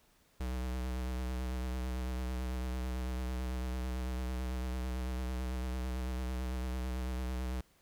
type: tone with vibrato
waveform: square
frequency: 63 Hz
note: B1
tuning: 35 cents sharp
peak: -35 dBFS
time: 0.4-7.61 s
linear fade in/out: 5 ms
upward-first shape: sine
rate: 9 Hz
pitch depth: 34 cents each way
effects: pink hiss -68 dBFS RMS until 7.81 s